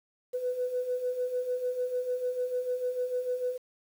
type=beating tone pair; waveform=sine; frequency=493.9 / 500.6 Hz; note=B4 / B4; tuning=0 / +23 cents; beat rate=6.7 Hz; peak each=-35 / -29 dBFS; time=0.33-3.58 s; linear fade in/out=20 ms; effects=tanh soft clip ceiling -21 dBFS + 9-bit